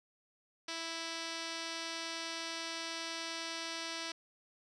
5% pulse tone with low-pass filter, 329.6 Hz, E4, in tune, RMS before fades -41 dBFS, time 0.68-4.12 s, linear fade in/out 5 ms, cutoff 6000 Hz, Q 6.2, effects none

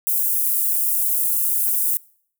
white high-pass noise, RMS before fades -20 dBFS, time 0.07-1.97 s, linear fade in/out 0 ms, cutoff 10000 Hz, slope 24 dB/octave, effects noise-tail reverb RT60 0.6 s tail -24 dB re dry

